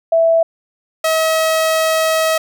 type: tone pair in turn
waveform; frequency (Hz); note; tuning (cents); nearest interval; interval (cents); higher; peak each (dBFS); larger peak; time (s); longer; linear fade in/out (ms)
sine / sawtooth; 659.3 / 640.2; E5 / D#5; 0 / +49; minor second; 51; first; -9; neither; 0.12-0.43 / 1.04-2.38; second; 5
effects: none